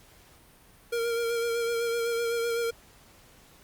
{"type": "tone with vibrato", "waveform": "square", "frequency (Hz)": 466.2, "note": "A#4", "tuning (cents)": 0, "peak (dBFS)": -27, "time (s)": [0.92, 2.71], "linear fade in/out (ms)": 10, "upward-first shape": "sine", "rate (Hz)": 7.9, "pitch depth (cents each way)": 25, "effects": ["pink hiss -56 dBFS RMS until 3.63 s", "Opus 48 kbps"]}